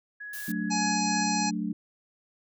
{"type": "tone", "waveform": "sine", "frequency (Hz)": 1677, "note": "G#6", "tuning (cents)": 16, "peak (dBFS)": -37, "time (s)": [0.2, 1.24], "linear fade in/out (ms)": 10}
{"type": "noise", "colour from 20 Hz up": "blue", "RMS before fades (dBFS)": -40, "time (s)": [0.33, 0.52], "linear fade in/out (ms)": 5}
{"type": "chord", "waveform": "sine", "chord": "D major", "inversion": "first", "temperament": "equal", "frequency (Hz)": [185, 220, 293.7], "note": ["F#3", "A3", "D4"], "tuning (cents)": [0, 0, 0], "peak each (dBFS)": [-32, -31, -34], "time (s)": [0.48, 1.73], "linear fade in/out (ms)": 5}
{"type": "harmonic tone", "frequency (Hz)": 840, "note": "G#5", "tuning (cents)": 19, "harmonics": [1, 2, 3, 5, 6, 7, 8, 9], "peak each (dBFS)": [-29, -39, -36, -34, -42, -33, -45, -38], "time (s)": [0.7, 1.51], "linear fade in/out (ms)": 20}
{"effects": []}